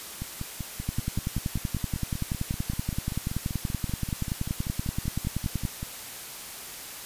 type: two click trains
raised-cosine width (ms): 5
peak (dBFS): -15 / -20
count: 51 / 30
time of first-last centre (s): 0.89-5.652 / 0.22-5.829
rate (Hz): 10.5 / 5.17
effects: white hiss -40 dBFS RMS until 7.05 s + resampled to 32000 Hz